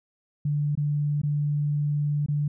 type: tone with dropouts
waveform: sine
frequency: 146.83 Hz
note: D3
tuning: in tune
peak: -22 dBFS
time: 0.45-2.48 s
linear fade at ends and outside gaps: 5 ms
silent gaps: 0.753-0.774 / 1.217-1.233 / 2.262-2.284 s
effects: none